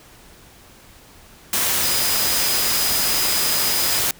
sine tone in noise, 4978 Hz, D#8, in tune, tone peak -25 dBFS, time 1.83-3.99 s, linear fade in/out 2 ms, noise white, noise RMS -20 dBFS, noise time 1.53-4.11 s, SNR -8 dB, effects pink hiss -47 dBFS RMS until 4.19 s

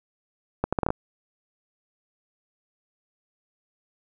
accelerating click train, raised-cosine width 1 ms, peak -9 dBFS, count 7, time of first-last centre 0.64-0.904 s, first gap 86 ms, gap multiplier 0.72, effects none

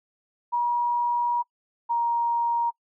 sine tone pair in turn, 958 / 939.9 Hz, A#5 / A#5, +47 / +14 cents, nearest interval unison, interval 33 cents, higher first, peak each -21 dBFS, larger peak neither, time 0.52-1.43 / 1.89-2.71 s, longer first, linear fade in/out 20 ms, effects noise-tail reverb RT60 0.1 s tail -26 dB re dry

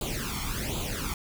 pink noise with flanger, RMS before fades -32 dBFS, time 0.01-1.14 s, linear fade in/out 2 ms, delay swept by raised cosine 0.27 to 0.93 ms, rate 1.3 Hz, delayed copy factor +0.8, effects none

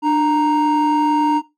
triangle tone pair together, 298.2 / 932.3 Hz, D4 / A#5, +27 / 0 cents, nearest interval octave + minor sixth, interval 1973 cents, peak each -13 dBFS, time 0.02-1.42 s, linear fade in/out 50 ms, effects noise-tail reverb RT60 0.2 s tail -18 dB re dry + tanh soft clip ceiling -7 dBFS

